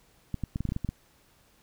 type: clicks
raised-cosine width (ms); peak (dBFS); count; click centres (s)
5; -18; 10; 0.343 / 0.437 / 0.559 / 0.606 / 0.653 / 0.69 / 0.721 / 0.764 / 0.847 / 0.89
effects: pink hiss -63 dBFS RMS until 1.62 s